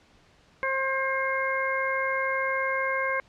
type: harmonic tone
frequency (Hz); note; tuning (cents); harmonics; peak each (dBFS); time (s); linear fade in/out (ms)
533; C5; +32; 1 / 2 / 3 / 4; -30 / -30 / -30 / -30; 0.63-3.2; 0
effects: pink hiss -59 dBFS RMS until 3.28 s + low-pass 5000 Hz 12 dB/octave

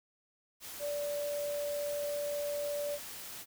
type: tone in noise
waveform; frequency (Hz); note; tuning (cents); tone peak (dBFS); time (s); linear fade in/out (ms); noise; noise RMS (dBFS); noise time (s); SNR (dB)
sine; 581; D5; -19; -33; 0.79-2.99; 50; white; -45; 0.6-3.46; +9
effects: none

